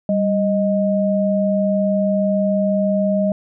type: tone pair together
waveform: sine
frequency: 196.01 / 622.3 Hz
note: G3 / D#5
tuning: 0 / 0 cents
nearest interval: octave + minor sixth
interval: 2000 cents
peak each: -17 / -18 dBFS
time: 0.09-3.32 s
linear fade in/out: 2 ms
effects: none